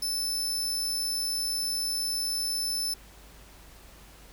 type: tone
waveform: sawtooth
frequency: 5274 Hz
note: E8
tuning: in tune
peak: -25 dBFS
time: 0.02-2.94 s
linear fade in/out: 5 ms
effects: added 50 Hz sine -52 dBFS peak until 4.32 s + pink hiss -53 dBFS RMS until 4.32 s